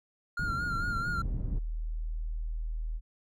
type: tone with vibrato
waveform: triangle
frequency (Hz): 1399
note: F6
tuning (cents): +3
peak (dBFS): -29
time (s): 0.37-1.22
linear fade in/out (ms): 5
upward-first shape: sine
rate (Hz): 4.5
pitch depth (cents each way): 47
type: low-pass noise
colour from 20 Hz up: pink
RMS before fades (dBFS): -35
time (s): 0.39-1.59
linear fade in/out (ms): 5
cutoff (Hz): 190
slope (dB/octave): 12
type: tone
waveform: sine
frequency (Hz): 39.71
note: D#1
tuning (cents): +36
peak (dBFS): -31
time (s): 1.15-3.01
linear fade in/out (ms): 50
effects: none